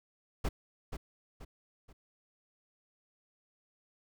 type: noise with echo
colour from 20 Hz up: brown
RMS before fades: -30 dBFS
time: 0.44-0.49 s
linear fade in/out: 10 ms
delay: 480 ms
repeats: 3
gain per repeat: -8 dB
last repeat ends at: 1.93 s
effects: none